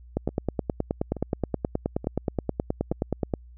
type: two click trains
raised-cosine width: 2 ms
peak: -21 / -11 dBFS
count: 4 / 31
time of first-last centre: 0.29-2.922 / 0.17-3.338 s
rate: 1.14 / 9.47 Hz
effects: added 60 Hz sine -45 dBFS peak until 3.57 s